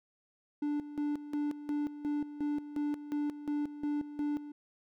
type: tone with tremolo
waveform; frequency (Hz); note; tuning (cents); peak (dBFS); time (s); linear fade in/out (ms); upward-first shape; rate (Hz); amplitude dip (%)
triangle; 293.7; D4; 0; -28; 0.62-4.52; 5; square; 2.8; 75
effects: none